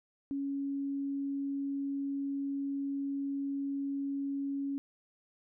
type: tone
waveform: sine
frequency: 278 Hz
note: C#4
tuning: 5 cents sharp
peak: -32 dBFS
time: 0.31-4.78 s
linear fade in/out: 0 ms
effects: none